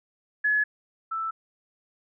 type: tone pair in turn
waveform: sine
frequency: 1700 / 1322.7 Hz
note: G#6 / E6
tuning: +40 / +5 cents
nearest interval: major third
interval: 435 cents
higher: first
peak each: -20 / -27 dBFS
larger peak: first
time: 0.44-0.64 / 1.11-1.31 s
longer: neither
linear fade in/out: 10 ms
effects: none